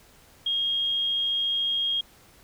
sine tone, 3253 Hz, G#7, 37 cents flat, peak -23 dBFS, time 0.46-2.01 s, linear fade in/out 5 ms, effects pink hiss -55 dBFS RMS until 2.43 s

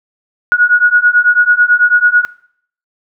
sine beating tone pair, 1449 / 1458.1 Hz, F#6 / F#6, -37 / -26 cents, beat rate 9.1 Hz, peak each -10 dBFS, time 0.52-2.25 s, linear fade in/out 0 ms, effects noise-tail reverb RT60 0.6 s tail -21 dB re dry

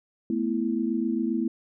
sine chord, A suspended second, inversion none, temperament just, 220 / 247.5 / 330 Hz, A3 / B3 / E4, 0 / +4 / +2 cents, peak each -28 dBFS, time 0.3-1.48 s, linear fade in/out 2 ms, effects none

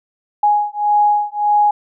sine beating tone pair, 830.6 / 832.3 Hz, G#5 / G#5, 0 / +4 cents, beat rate 1.7 Hz, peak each -15 dBFS, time 0.43-1.71 s, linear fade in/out 5 ms, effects none

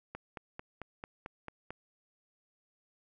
click train, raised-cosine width 0.5 ms, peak -26 dBFS, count 8, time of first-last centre 0.15-1.706 s, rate 4.5 Hz, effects none

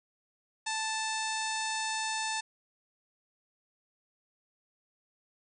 harmonic tone with a mistuned harmonic, 879 Hz, A5, 2 cents flat, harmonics 1 / 2 / 3 / 4 / 5 / 6 / 7 / 8 / 9 / 10, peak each -35 / -38 / -40 / -41 / -42 / -43 / -43 / -44 / -45 / -45 dBFS, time 0.66-2.41 s, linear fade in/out 10 ms, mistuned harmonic 4, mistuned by +54 cents, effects none

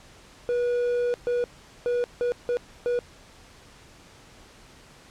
triangle tone bursts at uneven times, 485 Hz, B4, 31 cents flat, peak -20 dBFS, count 6, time 0.49-1.14 / 1.27-1.44 / 1.86-2.04 / 2.21-2.32 / 2.49-2.57 / 2.86-2.99 s, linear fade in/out 0 ms, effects pink hiss -51 dBFS RMS until 5.1 s + low-pass 8000 Hz 12 dB/octave

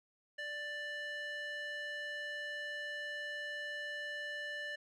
square tone with band-pass filter, 589 Hz, D5, 5 cents sharp, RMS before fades -42 dBFS, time 0.38-4.76 s, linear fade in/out 10 ms, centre 2100 Hz, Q 3.3, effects none

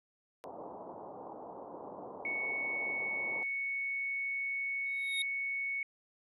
pink low-pass noise, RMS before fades -40 dBFS, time 0.44-3.43 s, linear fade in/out 0 ms, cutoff 1000 Hz, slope 48 dB/octave
sine tone, 2217 Hz, C#7, in tune, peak -33 dBFS, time 2.25-5.83 s, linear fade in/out 2 ms
square tone with exponential growth, 3729 Hz, A#7, in tune, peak -31 dBFS, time 4.86-5.22 s, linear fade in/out 2 ms, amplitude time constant 78 ms
effects high-pass 400 Hz 12 dB/octave + resampled to 32000 Hz

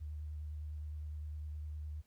sine tone with vibrato, 75.7 Hz, D#2, 47 cents flat, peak -40 dBFS, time 0-2.02 s, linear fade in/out 20 ms, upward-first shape sine, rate 9.8 Hz, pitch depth 21 cents each way, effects pink hiss -75 dBFS RMS until 2.06 s

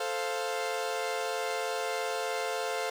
sawtooth chord, F major, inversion first, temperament equal, 440 / 523.3 / 698.5 Hz, A4 / C5 / F5, 0 / 0 / 0 cents, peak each -31 dBFS, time 0-2.9 s, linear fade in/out 5 ms, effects low-pass 10000 Hz 12 dB/octave + 9-bit

